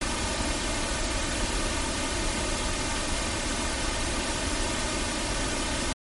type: noise with comb filter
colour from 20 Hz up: pink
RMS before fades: -28 dBFS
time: 0.01-5.93 s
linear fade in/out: 5 ms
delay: 3.3 ms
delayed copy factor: +0.6
effects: MP3 48 kbps